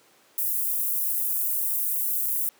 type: high-pass noise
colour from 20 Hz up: pink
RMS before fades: -26 dBFS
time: 0.38-2.49 s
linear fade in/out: 0 ms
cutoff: 12000 Hz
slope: 24 dB/octave
effects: pink hiss -58 dBFS RMS until 2.59 s + high-pass 300 Hz 12 dB/octave